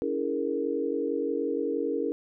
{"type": "chord", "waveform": "sine", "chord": "A# half-diminished seventh", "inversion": "first", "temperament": "equal with one note detuned", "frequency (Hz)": [283.2, 329.6, 415.3, 466.2], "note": ["C#4", "E4", "G#4", "A#4"], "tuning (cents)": [37, 0, 0, 0], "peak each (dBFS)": [-32, -33, -32, -30], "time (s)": [0.02, 2.12], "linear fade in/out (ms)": 0, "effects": []}